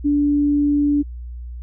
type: tone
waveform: sine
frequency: 290 Hz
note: D4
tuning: 22 cents flat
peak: -14 dBFS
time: 0.04-1.03 s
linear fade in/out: 20 ms
effects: added 60 Hz sine -29 dBFS peak until 1.62 s